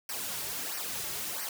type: noise with flanger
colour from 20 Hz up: white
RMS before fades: -36 dBFS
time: 0.09-1.49 s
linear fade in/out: 2 ms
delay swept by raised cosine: 0.27 to 4.07 ms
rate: 1.5 Hz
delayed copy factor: -0.75
effects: none